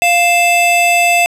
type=tone pair together; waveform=square; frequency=698.5 / 2637 Hz; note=F5 / E7; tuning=0 / 0 cents; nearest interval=octave + major seventh; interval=2300 cents; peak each=-12 dBFS; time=0.02-1.26 s; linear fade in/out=0 ms; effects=low-pass 12000 Hz 12 dB/octave